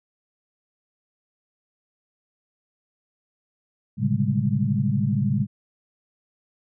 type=tone cluster; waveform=sine; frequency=110.3 / 131.8 / 143.7 / 195.4 / 207.7 Hz; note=A2 / C3 / D3 / G3 / G#3; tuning=+5 / +13 / -37 / -5 / 0 cents; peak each=-26 dBFS; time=3.97-5.47 s; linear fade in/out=50 ms; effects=none